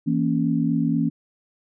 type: chord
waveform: sine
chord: A# diminished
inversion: second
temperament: equal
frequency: 164.81 / 233.1 / 277.2 Hz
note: E3 / A#3 / C#4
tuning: 0 / 0 / 0 cents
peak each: -23 dBFS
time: 0.06-1.1 s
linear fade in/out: 20 ms
effects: none